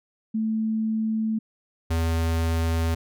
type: tone pair in turn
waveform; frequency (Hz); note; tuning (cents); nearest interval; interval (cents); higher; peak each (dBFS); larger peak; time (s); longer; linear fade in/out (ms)
sine / square; 220 / 82.22; A3 / E2; 0 / -4; octave + perfect fourth; 1704; first; -22; neither; 0.34-1.39 / 1.9-2.95; neither; 10
effects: none